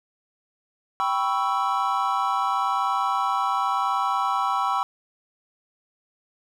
triangle chord, C# half-diminished seventh, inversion second, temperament equal, 784 / 987.8 / 1108.7 / 1318.5 Hz, G5 / B5 / C#6 / E6, 0 / 0 / 0 / 0 cents, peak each -25 dBFS, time 1-4.83 s, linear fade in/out 0 ms, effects none

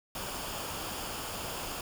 pink noise with comb filter, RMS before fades -38 dBFS, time 0.15-1.81 s, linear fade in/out 2 ms, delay 0.5 ms, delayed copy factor -0.5, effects none

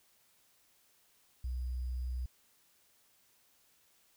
sine tone with sample-and-hold, 62.4 Hz, B1, 19 cents sharp, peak -34 dBFS, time 1.44-2.26 s, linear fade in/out 5 ms, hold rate 4900 Hz, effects white hiss -69 dBFS RMS until 4.16 s

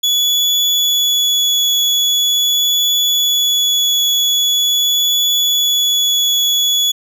35% pulse tone with vibrato, 3405 Hz, G#7, 42 cents sharp, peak -10 dBFS, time 0.03-6.92 s, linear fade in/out 10 ms, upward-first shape triangle, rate 0.43 Hz, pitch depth 9 cents each way, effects none

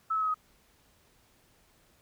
sine tone with pitch steps, 1307 / 1290.5 / 1274.2 / 1258.1 Hz, E6 / E6 / D#6 / D#6, -15 / -37 / +41 / +19 cents, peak -26 dBFS, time 0.1-0.344 s, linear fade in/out 10 ms, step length 61 ms, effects pink hiss -65 dBFS RMS until 2.01 s

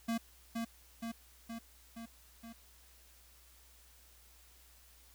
square tone with echo, 229.3 Hz, A#3, 28 cents flat, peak -33 dBFS, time 0.08-0.18 s, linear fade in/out 10 ms, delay 470 ms, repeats 5, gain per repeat -3 dB, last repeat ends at 2.53 s, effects added 60 Hz sine -63 dBFS peak until 5.14 s + white hiss -63 dBFS RMS until 5.14 s

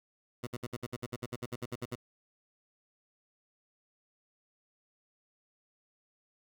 15% pulse tone bursts, 121.6 Hz, B2, 26 cents flat, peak -29 dBFS, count 16, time 0.43-1.956 s, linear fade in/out 10 ms, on 41 ms, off 58 ms, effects 11-bit

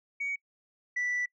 sine tone pair in turn, 2248 / 1968.9 Hz, C#7 / B6, +24 / -6 cents, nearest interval major second, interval 230 cents, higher first, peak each -29 / -26 dBFS, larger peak second, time 0.2-0.36 / 0.96-1.26 s, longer second, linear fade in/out 10 ms, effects noise-tail reverb RT60 0.1 s tail -25 dB re dry + tanh soft clip ceiling -26 dBFS

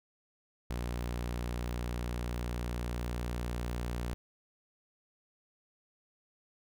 sawtooth tone, 59.9 Hz, A#1, 48 cents sharp, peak -30 dBFS, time 0.7-4.14 s, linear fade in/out 0 ms, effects none

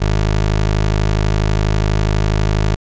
20% pulse tone, 52.2 Hz, G#1, 10 cents sharp, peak -8 dBFS, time 0-2.76 s, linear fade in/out 20 ms, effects resampled to 16000 Hz

